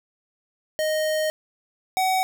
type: tone pair in turn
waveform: square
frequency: 621 / 752.8 Hz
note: D#5 / F#5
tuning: -3 / +30 cents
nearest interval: minor third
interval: 333 cents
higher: second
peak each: -22 / -20 dBFS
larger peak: second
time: 0.79-1.3 / 1.97-2.23 s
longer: first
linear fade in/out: 0 ms
effects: none